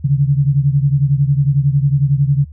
sine beating tone pair, 138 / 149 Hz, C#3 / D3, -7 / +25 cents, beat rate 11 Hz, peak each -12 / -16 dBFS, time 0.04-2.45 s, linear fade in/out 10 ms, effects added 75 Hz sine -32 dBFS peak until 2.52 s

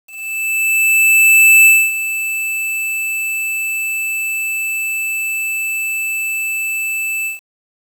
square tone with ADSR envelope, 2637 Hz, E7, in tune, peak -5 dBFS, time 0.06-7.4 s, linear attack 1600 ms, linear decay 250 ms, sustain -13 dB, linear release 140 ms, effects 7-bit

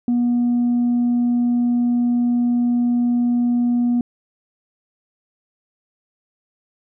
sine tone, 241.4 Hz, B3, 39 cents flat, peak -13 dBFS, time 0.08-4.01 s, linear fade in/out 2 ms, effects tanh soft clip ceiling -13 dBFS

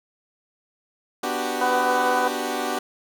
15% pulse chord, G major seventh, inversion first, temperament equal, 246.9 / 293.7 / 370 / 392 Hz, B3 / D4 / F#4 / G4, 0 / 0 / 0 / 0 cents, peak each -24 dBFS, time 1.23-2.79 s, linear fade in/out 5 ms
harmonic tone, 249.7 Hz, B3, 19 cents sharp, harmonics 2 / 3 / 4 / 5 / 6, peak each -26 / -23 / -25 / -33 / -27 dBFS, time 1.61-2.28 s, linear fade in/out 5 ms
effects none

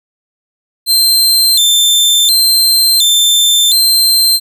sawtooth tone with vibrato, 3837 Hz, A#7, 49 cents sharp, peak -4 dBFS, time 0.86-4.4 s, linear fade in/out 50 ms, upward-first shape square, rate 0.7 Hz, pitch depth 130 cents each way, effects none

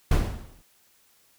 brown noise with exponential decay, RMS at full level -17 dBFS, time 0.11-0.62 s, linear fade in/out 5 ms, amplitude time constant 110 ms, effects white hiss -62 dBFS RMS until 1.38 s

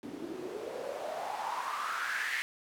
white noise with band-pass filter sweep, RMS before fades -37 dBFS, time 0.03-2.42 s, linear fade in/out 0 ms, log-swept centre 260 to 2000 Hz, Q 5.5, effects none

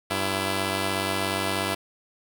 5% pulse tone pair together, 96.81 / 334.8 Hz, G2 / E4, -21 / +27 cents, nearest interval octave + major sixth, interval 2148 cents, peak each -16 / -16 dBFS, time 0.1-1.75 s, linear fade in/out 10 ms, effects none

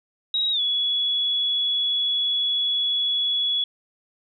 sine tone with pitch glide, 3819 to 3383 Hz, A#7 to G#7, +41 to +31 cents, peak -20 dBFS, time 0.34-3.64 s, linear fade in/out 2 ms, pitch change -210 cents, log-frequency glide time 0.52-0.61 s, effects none

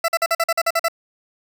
20% pulse tone bursts, 667 Hz, E5, 20 cents sharp, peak -11 dBFS, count 10, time 0.04-0.884 s, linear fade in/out 5 ms, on 43 ms, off 46 ms, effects none

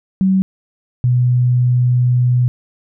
sine tone pair in turn, 190.2 / 123.94 Hz, F#3 / B2, +48 / +7 cents, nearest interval perfect fifth, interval 741 cents, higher first, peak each -10 dBFS, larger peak neither, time 0.21-0.42 / 1.04-2.48 s, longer second, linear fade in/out 0 ms, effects none

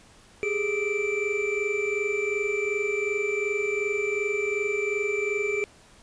triangle tone cluster, 401 / 423.7 / 2335 Hz, G4 / G#4 / D7, +39 / +35 / -11 cents, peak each -27 dBFS, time 0.43-5.64 s, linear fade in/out 0 ms, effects pink hiss -54 dBFS RMS until 6.02 s + resampled to 22050 Hz

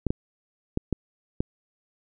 clicks, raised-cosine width 3 ms, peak -11 dBFS, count 5, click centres 0.067 / 0.105 / 0.774 / 0.927 / 1.405 s, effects none

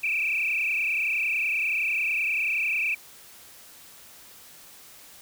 sine tone with frequency modulation, 2489 Hz, D#7, in tune, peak -23 dBFS, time 0.03-2.95 s, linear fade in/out 10 ms, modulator 30.7 Hz, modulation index 5.7, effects white hiss -49 dBFS RMS until 5.21 s

